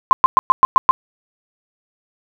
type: tone bursts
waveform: sine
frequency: 1046.5 Hz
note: C6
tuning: in tune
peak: -5 dBFS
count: 7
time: 0.11-0.91 s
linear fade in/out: 0 ms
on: 20 ms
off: 110 ms
effects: none